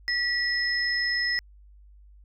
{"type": "tone pair together", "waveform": "sine", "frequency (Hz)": [1939, 5162], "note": ["B6", "E8"], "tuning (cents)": [-32, -37], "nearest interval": "octave + perfect fourth", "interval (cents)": 1695, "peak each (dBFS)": [-25, -28], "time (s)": [0.08, 1.39], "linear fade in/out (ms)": 0, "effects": ["added 50 Hz sine -49 dBFS peak until 2.24 s"]}